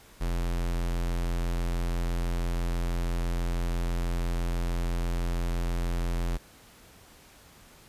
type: tone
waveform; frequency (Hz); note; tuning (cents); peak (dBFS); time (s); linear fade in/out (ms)
square; 43.05; F1; -24; -27; 0.2-6.38; 20
effects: pink hiss -54 dBFS RMS until 7.88 s + resampled to 32000 Hz